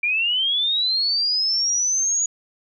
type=linear sweep; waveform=sine; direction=up; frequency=2349 to 6800 Hz; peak=-18 dBFS; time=0.03-2.26 s; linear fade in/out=5 ms; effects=none